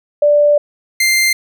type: tone pair in turn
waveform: sine / sawtooth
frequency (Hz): 587.3 / 2093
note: D5 / C7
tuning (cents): 0 / 0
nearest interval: octave + minor seventh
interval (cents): 2200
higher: second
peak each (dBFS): -7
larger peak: neither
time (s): 0.22-0.58 / 1-1.33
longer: first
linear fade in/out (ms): 5
effects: none